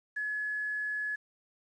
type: tone with quantisation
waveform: sine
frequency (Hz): 1700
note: G#6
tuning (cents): +40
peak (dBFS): -31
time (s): 0.16-1.16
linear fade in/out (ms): 10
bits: 10
effects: resampled to 22050 Hz